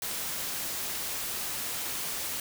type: noise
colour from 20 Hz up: white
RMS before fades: -34 dBFS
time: 0.02-2.4 s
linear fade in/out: 2 ms
effects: none